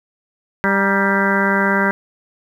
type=harmonic tone with a mistuned harmonic; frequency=197.4 Hz; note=G3; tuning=12 cents sharp; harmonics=1 / 2 / 3 / 4 / 5 / 6 / 7 / 8 / 9 / 10; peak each=-19 / -23 / -24 / -31 / -22 / -27 / -24 / -19 / -30 / -24 dBFS; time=0.64-1.91 s; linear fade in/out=0 ms; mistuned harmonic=5; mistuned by=-56 cents; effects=8-bit